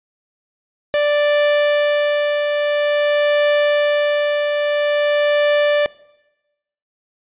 45% pulse tone with tremolo, 587.3 Hz, D5, in tune, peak -12 dBFS, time 0.94-5.86 s, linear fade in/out 0 ms, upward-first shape triangle, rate 0.49 Hz, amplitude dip 40%, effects noise-tail reverb RT60 1.0 s tail -21 dB re dry + resampled to 8000 Hz

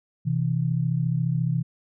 sine tone pair together, 128.15 / 162.5 Hz, C3 / E3, -36 / -24 cents, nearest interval major third, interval 412 cents, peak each -24 dBFS, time 0.25-1.63 s, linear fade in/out 20 ms, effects none

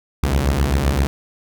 sawtooth beating tone pair, 63.9 / 71.6 Hz, C2 / D2, -40 / -43 cents, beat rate 7.7 Hz, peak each -15 / -14 dBFS, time 0.23-1.07 s, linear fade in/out 0 ms, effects none

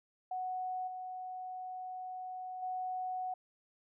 sine tone with level steps, 740 Hz, F#5, in tune, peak -35 / -40 / -35 dBFS, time 0.31-3.34 s, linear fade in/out 5 ms, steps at 0.87 / 2.62 s, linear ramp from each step 10 ms, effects none

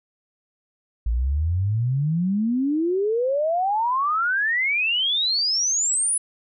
sine exponential sweep, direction up, 54.1 to 10150 Hz, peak -19 dBFS, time 1.06-6.18 s, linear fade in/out 5 ms, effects none

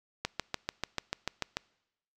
click train, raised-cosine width 0.2 ms, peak -13 dBFS, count 10, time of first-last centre 0.25-1.57 s, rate 6.82 Hz, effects noise-tail reverb RT60 0.9 s tail -25 dB re dry

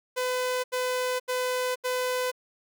sawtooth tone bursts, 504 Hz, B4, 35 cents sharp, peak -22 dBFS, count 4, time 0.16-2.317 s, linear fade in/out 20 ms, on 480 ms, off 79 ms, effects none

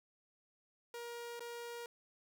sawtooth tone with dropouts, 473.3 Hz, A#4, 26 cents sharp, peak -40 dBFS, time 0.94-1.86 s, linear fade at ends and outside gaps 2 ms, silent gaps 1.395-1.405 s, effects none

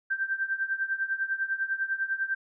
sine tone with tremolo, 1568 Hz, G6, in tune, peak -23 dBFS, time 0.1-2.35 s, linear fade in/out 10 ms, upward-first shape triangle, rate 10 Hz, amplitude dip 90%, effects none

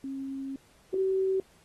sine tone pair in turn, 270.5 / 381.6 Hz, C#4 / G4, -42 / -47 cents, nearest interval tritone, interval 595 cents, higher second, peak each -33 / -24 dBFS, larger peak second, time 0.04-0.56 / 0.94-1.4 s, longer first, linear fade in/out 2 ms, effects pink hiss -62 dBFS RMS until 1.64 s + AAC 32 kbps

